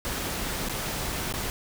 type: noise with dropouts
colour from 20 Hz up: pink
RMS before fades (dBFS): -31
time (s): 0.05-1.5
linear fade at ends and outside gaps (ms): 0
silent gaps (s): 0.687-0.695 / 1.123-1.126 / 1.325-1.339
effects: none